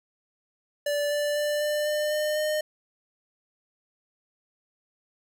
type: tone with pitch steps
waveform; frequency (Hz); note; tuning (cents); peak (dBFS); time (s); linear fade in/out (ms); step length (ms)
square; 582 / 586.7 / 591.5 / 596.3 / 601.1 / 606 / 610.9; D5 / D5 / D5 / D5 / D5 / D#5 / D#5; -16 / -2 / +12 / +26 / +40 / -46 / -32; -25; 0.86-2.61; 5; 250
effects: none